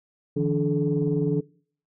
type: tone cluster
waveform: sine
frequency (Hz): 148.8 / 168.4 / 289 / 430.5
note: D3 / E3 / D4 / A4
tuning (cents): +23 / +37 / -28 / -38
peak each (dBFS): -26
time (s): 0.36-1.41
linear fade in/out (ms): 10
effects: noise-tail reverb RT60 0.5 s tail -22 dB re dry + tanh soft clip ceiling -12 dBFS